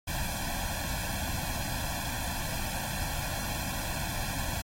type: noise with comb filter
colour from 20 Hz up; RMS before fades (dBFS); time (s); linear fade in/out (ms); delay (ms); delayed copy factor
pink; -34; 0.07-4.62; 10; 1.2; +0.9
effects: AAC 48 kbps